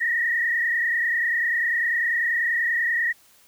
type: tone with frequency modulation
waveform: sine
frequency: 1878 Hz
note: A#6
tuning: 12 cents sharp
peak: -20 dBFS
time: 0-3.13 s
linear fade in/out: 20 ms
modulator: 30.2 Hz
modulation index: 2.1
effects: white hiss -56 dBFS RMS until 3.47 s